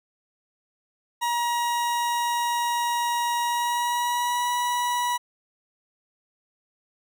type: tone with pitch glide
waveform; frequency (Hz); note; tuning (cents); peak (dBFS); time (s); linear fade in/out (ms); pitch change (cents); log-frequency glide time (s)
40% pulse; 952 to 973.7; A#5 to B5; +36 to -25; -22; 1.21-5.18; 20; +39; 3.43-4.49
effects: none